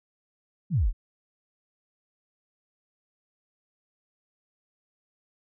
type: exponential sweep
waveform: sine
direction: down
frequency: 213 to 30 Hz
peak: -20 dBFS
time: 0.7-0.93 s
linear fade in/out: 50 ms
effects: none